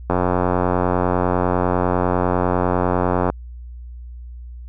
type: click train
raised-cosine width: 1 ms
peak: -4 dBFS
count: 289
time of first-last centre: 0.1-3.3 s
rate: 90 Hz
effects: added 60 Hz sine -32 dBFS peak until 4.68 s